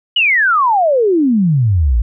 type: exponential sweep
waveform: sine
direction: down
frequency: 3000 to 51.7 Hz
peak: -9 dBFS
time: 0.16-2.02 s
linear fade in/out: 5 ms
effects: none